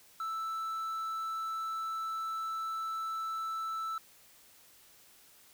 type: tone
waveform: triangle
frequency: 1320 Hz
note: E6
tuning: 2 cents sharp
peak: -32 dBFS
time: 0.2-3.98 s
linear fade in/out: 2 ms
effects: white hiss -60 dBFS RMS until 5.53 s